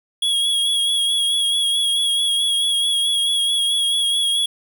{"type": "tone with vibrato", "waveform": "square", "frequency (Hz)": 3322, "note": "G#7", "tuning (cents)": 0, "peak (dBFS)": -17, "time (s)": [0.22, 4.46], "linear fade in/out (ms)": 5, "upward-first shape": "sine", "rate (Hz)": 4.6, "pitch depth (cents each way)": 31, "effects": ["8-bit"]}